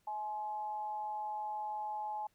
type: tone with amplitude modulation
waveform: sine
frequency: 847 Hz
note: G#5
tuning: 34 cents sharp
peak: -34 dBFS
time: 0.07-2.27 s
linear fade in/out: 5 ms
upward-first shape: sine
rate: 203 Hz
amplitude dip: 50%
effects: pink hiss -75 dBFS RMS until 2.34 s